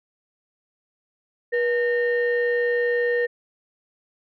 sine tone pair together, 481.6 / 1832.5 Hz, B4 / A#6, -44 / -30 cents, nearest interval octave + major seventh, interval 2314 cents, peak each -19 / -24 dBFS, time 1.52-3.27 s, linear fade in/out 20 ms, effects tanh soft clip ceiling -14 dBFS

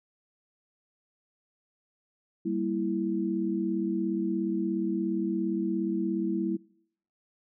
sine chord, E diminished, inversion first, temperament equal, 196 / 233.1 / 329.6 Hz, G3 / Bb3 / E4, 0 / 0 / 0 cents, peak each -31 / -34 / -29 dBFS, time 2.45-6.57 s, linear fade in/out 10 ms, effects noise-tail reverb RT60 0.7 s tail -24 dB re dry

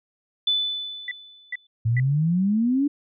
sine tone with exponential decay, 3497 Hz, A7, 11 cents flat, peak -17 dBFS, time 0.47-1.67 s, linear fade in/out 5 ms, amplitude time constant 260 ms
sine tone bursts, 1975.5 Hz, B6, in tune, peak -26 dBFS, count 3, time 1.08-1.999 s, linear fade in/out 2 ms, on 33 ms, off 410 ms
sine exponential sweep, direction up, 110 to 294.6 Hz, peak -18 dBFS, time 1.85-2.88 s, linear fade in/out 10 ms
effects none

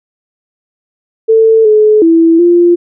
sine tone with pitch steps, 445.9 / 427.6 / 329.7 / 347.2 Hz, A4 / A4 / E4 / F4, +23 / -49 / 0 / -10 cents, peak -3 dBFS, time 1.28-2.76 s, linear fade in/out 20 ms, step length 370 ms, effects none

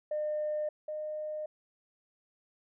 sine tone pair in turn, 605 / 611.3 Hz, D#5 / D#5, -49 / -31 cents, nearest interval unison, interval 18 cents, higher second, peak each -29 / -34 dBFS, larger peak first, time 0.11-0.69 / 0.88-1.46 s, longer neither, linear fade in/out 5 ms, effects tanh soft clip ceiling -26 dBFS

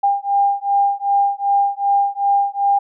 sine beating tone pair, 800 / 802.6 Hz, G5 / G5, +35 / +41 cents, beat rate 2.6 Hz, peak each -17 dBFS, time 0.03-2.79 s, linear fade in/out 10 ms, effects none

